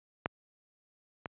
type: clicks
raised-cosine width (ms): 0.5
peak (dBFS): -14 / -21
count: 2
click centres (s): 0.259 / 1.258
effects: high-pass 80 Hz 12 dB/octave + resampled to 8000 Hz